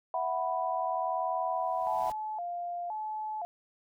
sine chord, E suspended second, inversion none, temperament equal, 659.3 / 740 / 987.8 Hz, E5 / F#5 / B5, 0 / 0 / 0 cents, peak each -34 / -32 / -33 dBFS, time 0.14-2.1 s, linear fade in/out 2 ms
pink noise with exponential growth, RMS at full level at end -47 dBFS, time 1.38-2.12 s, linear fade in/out 2 ms, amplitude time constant 160 ms
sine tone with vibrato, 776 Hz, G5, 18 cents flat, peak -33 dBFS, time 1.87-3.45 s, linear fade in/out 0 ms, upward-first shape square, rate 0.97 Hz, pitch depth 180 cents each way
effects none

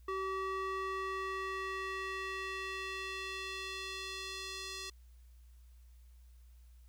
square tone with band-pass filter sweep, 382.4 Hz, G4, 43 cents flat, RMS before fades -40 dBFS, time 0.08-4.9 s, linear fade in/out 5 ms, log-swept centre 1000 to 4800 Hz, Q 1.3, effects added 60 Hz sine -55 dBFS peak until 6.88 s + white hiss -74 dBFS RMS until 6.88 s

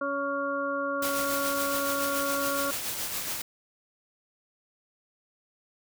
harmonic tone, 280 Hz, C#4, 18 cents sharp, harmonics 1 / 2 / 4 / 5, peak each -35 / -31 / -33 / -33 dBFS, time 0.01-2.71 s, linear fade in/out 5 ms
white noise with tremolo, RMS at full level -31 dBFS, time 1.02-3.42 s, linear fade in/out 5 ms, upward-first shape triangle, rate 7.1 Hz, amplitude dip 45%
effects none

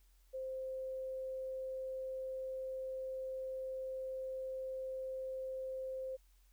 sine tone, 523.3 Hz, C5, in tune, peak -39 dBFS, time 0.33-6.17 s, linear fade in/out 20 ms, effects added 44 Hz sine -64 dBFS peak until 6.52 s + white hiss -75 dBFS RMS until 6.52 s

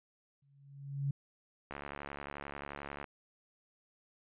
sine tone with exponential growth, 139.6 Hz, C#3, 13 cents sharp, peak -29 dBFS, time 0.42-1.11 s, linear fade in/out 5 ms, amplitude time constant 150 ms
click train, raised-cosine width 0.5 ms, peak -27 dBFS, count 96, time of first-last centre 1.71-3.042 s, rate 71.3 Hz
effects resampled to 8000 Hz

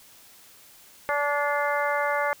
harmonic tone with a mistuned harmonic, 288.8 Hz, D4, 29 cents flat, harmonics 2 / 3 / 4 / 5 / 6 / 7, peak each -27 / -29 / -30 / -31 / -32 / -32 dBFS, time 1.09-2.33 s, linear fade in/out 0 ms, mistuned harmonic 7, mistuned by +49 cents, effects white hiss -52 dBFS RMS until 2.4 s

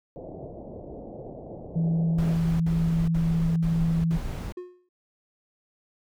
white low-pass noise, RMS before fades -40 dBFS, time 0.16-2.37 s, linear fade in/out 0 ms, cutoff 680 Hz, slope 48 dB/octave
sine tone, 164.81 Hz, E3, in tune, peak -21 dBFS, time 1.75-4.18 s, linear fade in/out 20 ms
brown noise bursts, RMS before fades -32 dBFS, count 5, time 2.18-4.524 s, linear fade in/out 5 ms, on 420 ms, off 61 ms
triangle tone with exponential decay, 360 Hz, F#4, 47 cents flat, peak -29 dBFS, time 4.57-4.89 s, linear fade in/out 5 ms, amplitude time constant 68 ms
effects none

